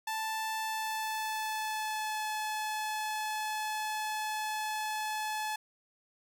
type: tone with pitch glide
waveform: sawtooth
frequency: 880 to 859.4 Hz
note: A5 to A5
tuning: 0 to -41 cents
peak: -29 dBFS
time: 0.07-5.56 s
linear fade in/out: 5 ms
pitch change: -41 cents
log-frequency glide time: 0.59-2.27 s
effects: none